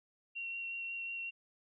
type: tone with vibrato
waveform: sine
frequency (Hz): 2740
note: F7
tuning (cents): -34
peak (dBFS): -38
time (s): 0.35-1.31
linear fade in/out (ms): 20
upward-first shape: sine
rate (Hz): 5.5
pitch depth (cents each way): 11
effects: none